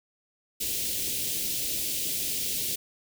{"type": "band-stop noise", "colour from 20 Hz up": "white", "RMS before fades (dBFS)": -30, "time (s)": [0.6, 2.76], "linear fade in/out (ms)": 10, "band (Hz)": [490, 2600], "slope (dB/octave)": 24, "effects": []}